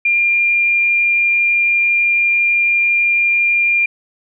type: tone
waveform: sine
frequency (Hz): 2398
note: D7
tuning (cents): +36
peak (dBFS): -11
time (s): 0.05-3.86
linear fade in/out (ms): 5
effects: none